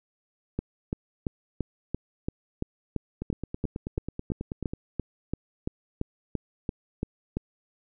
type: two click trains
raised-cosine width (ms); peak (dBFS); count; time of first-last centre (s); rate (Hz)
3; -15 / -19; 21 / 15; 0.59-7.37 / 3.22-4.735; 2.95 / 9.24
effects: none